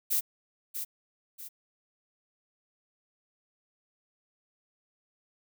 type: noise with echo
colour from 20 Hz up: violet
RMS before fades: -27 dBFS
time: 0.1-0.21 s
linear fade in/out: 20 ms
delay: 640 ms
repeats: 2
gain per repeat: -8 dB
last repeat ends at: 1.49 s
effects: none